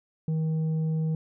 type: tone with tanh clipping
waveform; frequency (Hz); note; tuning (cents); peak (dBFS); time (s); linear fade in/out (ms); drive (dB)
triangle; 158.7; D#3; +35; -25; 0.28-1.15; 2; 9
effects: none